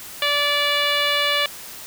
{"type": "tone with low-pass filter", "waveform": "10% pulse", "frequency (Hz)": 580, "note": "D5", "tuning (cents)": -22, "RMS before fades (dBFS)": -20, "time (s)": [0.22, 1.46], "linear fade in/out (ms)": 2, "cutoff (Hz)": 3700, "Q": 2.3, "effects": ["white hiss -37 dBFS RMS until 1.86 s"]}